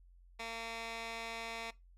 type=tone with band-pass filter; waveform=15% pulse; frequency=228.4 Hz; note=A#3; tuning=35 cents flat; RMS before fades=-43 dBFS; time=0.39-1.71 s; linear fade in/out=10 ms; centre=2500 Hz; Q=0.82; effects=noise-tail reverb RT60 0.2 s tail -20 dB re dry + added 44 Hz sine -58 dBFS peak until 1.97 s